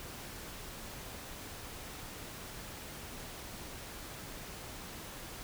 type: silence
effects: pink hiss -46 dBFS RMS until 5.43 s